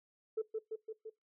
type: tone with echo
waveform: sine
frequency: 440 Hz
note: A4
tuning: in tune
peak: -30 dBFS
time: 0.37-0.42 s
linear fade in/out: 10 ms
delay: 170 ms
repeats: 4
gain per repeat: -3 dB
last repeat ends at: 1.1 s
effects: noise-tail reverb RT60 0.2 s tail -21 dB re dry + tanh soft clip ceiling -28 dBFS